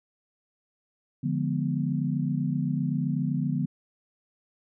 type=chord; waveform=sine; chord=D diminished seventh; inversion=none; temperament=equal; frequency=146.83 / 174.61 / 207.7 / 246.9 Hz; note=D3 / F3 / Ab3 / Cb4; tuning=0 / 0 / 0 / 0 cents; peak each=-28 / -30 / -34 / -30 dBFS; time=1.23-3.66 s; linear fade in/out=10 ms; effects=none